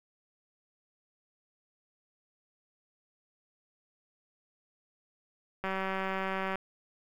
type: click train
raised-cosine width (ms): 0.5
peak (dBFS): -19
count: 176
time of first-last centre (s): 5.64-6.556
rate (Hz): 191
effects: 9-bit